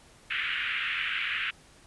white band-pass noise, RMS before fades -31 dBFS, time 0.3-1.51 s, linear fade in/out 10 ms, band 1400 to 3000 Hz, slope 48 dB/octave, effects pink hiss -56 dBFS RMS until 1.86 s + resampled to 24000 Hz

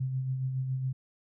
sine tone with tremolo, 130.81 Hz, C3, in tune, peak -27 dBFS, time 0-0.93 s, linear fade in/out 10 ms, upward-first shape sine, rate 7.2 Hz, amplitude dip 40%, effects none

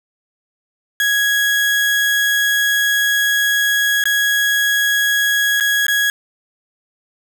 35% pulse tone with dropouts, 1661.2 Hz, G#6, in tune, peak -12 dBFS, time 1-6.1 s, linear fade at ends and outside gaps 1 ms, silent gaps 4.039-4.055 / 5.6-5.607 / 5.867-5.882 s, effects none

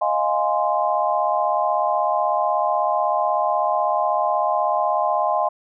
sine chord, F minor seventh, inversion third, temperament equal with one note detuned, 622.3 / 698.5 / 830.6 / 1043.5 Hz, Eb5 / F5 / Ab5 / C6, 0 / 0 / 0 / -5 cents, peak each -23 dBFS, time 0.01-5.49 s, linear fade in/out 10 ms, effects none

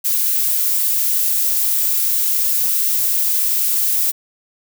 violet noise, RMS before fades -17 dBFS, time 0.04-4.12 s, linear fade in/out 20 ms, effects none

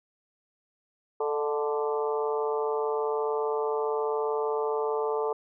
harmonic tone with a mistuned harmonic, 146.83 Hz, D3, in tune, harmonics 3 / 4 / 5 / 6 / 7 / 8, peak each -27 / -36 / -38 / -34 / -38 / -38 dBFS, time 1.2-5.33 s, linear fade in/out 5 ms, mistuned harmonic 4, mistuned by +44 cents, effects none

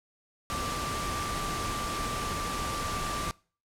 sine tone in noise, 1174.7 Hz, D6, in tune, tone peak -34 dBFS, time 0.5-3.31 s, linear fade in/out 0 ms, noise pink, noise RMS -34 dBFS, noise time 0.5-3.31 s, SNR -3 dB, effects noise-tail reverb RT60 0.4 s tail -23 dB re dry + low-pass 10000 Hz 12 dB/octave

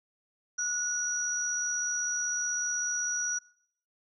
sine tone pair together, 1453 / 5812 Hz, F#6 / F#8, -32 / -32 cents, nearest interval 2 octaves, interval 2400 cents, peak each -34 / -29 dBFS, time 0.58-3.39 s, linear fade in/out 10 ms, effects noise-tail reverb RT60 0.6 s tail -21 dB re dry

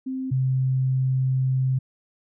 sine tone pair in turn, 261.6 / 130.8 Hz, C4 / C3, 0 / 0 cents, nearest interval octave, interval 1200 cents, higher first, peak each -26 / -19 dBFS, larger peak second, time 0.06-0.31 / 0.31-1.79 s, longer second, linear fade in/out 10 ms, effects none

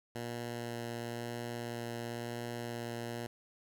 10% pulse tone with vibrato, 118.3 Hz, A#2, 26 cents sharp, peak -30 dBFS, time 0.15-3.27 s, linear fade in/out 5 ms, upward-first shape sine, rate 0.98 Hz, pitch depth 9 cents each way, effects none

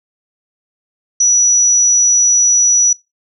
sine tone, 5880 Hz, F#8, 12 cents flat, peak -8 dBFS, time 1.2-2.93 s, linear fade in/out 5 ms, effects noise-tail reverb RT60 0.2 s tail -20 dB re dry

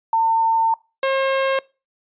sine / sawtooth tone pair in turn, 903 / 536.9 Hz, A5 / C5, +45 / +45 cents, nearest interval major sixth, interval 900 cents, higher first, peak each -14 / -13 dBFS, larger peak second, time 0.13-0.74 / 1.03-1.59 s, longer first, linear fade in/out 2 ms, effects noise-tail reverb RT60 0.3 s tail -24 dB re dry + resampled to 8000 Hz

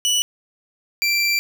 25% pulse tone pair in turn, 2955 / 2352 Hz, F#7 / D7, -3 / +2 cents, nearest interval major third, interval 395 cents, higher first, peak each -13 dBFS, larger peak neither, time 0.05-0.22 / 1.02-1.39 s, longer second, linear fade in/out 0 ms, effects none

